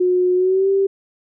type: tone with pitch glide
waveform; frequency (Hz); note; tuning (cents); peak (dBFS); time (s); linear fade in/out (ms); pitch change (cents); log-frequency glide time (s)
sine; 362.7 to 391; F#4 to G4; -34 to -4; -13; 0-0.87; 10; +130; 0.35-0.69
effects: none